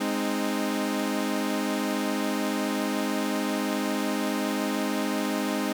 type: chord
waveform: sawtooth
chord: Ab major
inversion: none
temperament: equal with one note detuned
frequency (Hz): 207.7 / 261.6 / 308.8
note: Ab3 / C4 / Eb4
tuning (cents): 0 / 0 / -13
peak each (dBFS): -26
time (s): 0-5.73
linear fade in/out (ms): 10
effects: none